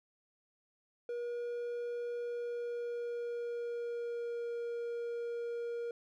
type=tone with pitch glide; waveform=triangle; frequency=478.6 to 471.5 Hz; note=A#4 to A#4; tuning=+46 to +20 cents; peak=-34 dBFS; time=1.09-5.91 s; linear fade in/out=2 ms; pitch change=-26 cents; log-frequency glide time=2.16-4.53 s; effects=none